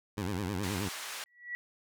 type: tone with vibrato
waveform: 15% pulse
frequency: 96.2 Hz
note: G2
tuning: 32 cents flat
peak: -26 dBFS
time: 0.17-0.89 s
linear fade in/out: 10 ms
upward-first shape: sine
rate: 9.5 Hz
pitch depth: 170 cents each way
type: band-pass noise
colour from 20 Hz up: pink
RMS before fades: -41 dBFS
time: 0.63-1.24 s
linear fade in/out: 2 ms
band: 1100 to 11000 Hz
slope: 12 dB/octave
type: tone with exponential growth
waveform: sine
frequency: 1939 Hz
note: B6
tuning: 32 cents flat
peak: -32 dBFS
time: 1.26-1.55 s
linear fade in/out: 0 ms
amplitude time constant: 61 ms
effects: none